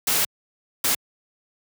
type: noise bursts at uneven times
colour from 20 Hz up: white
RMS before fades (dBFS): -21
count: 2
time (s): 0.07-0.25 / 0.84-0.95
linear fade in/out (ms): 5
effects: high-pass 80 Hz 12 dB/octave